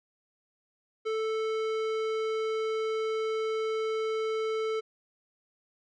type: tone with tanh clipping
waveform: sine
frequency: 440 Hz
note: A4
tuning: in tune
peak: -30 dBFS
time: 1.05-4.81 s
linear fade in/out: 20 ms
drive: 17 dB
effects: none